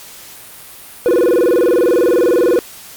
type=tone with vibrato; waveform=triangle; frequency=415.3 Hz; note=G#4; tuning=in tune; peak=-7 dBFS; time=1.06-2.59 s; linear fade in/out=0 ms; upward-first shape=square; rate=20 Hz; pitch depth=290 cents each way; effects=white hiss -36 dBFS RMS until 2.96 s + Opus 48 kbps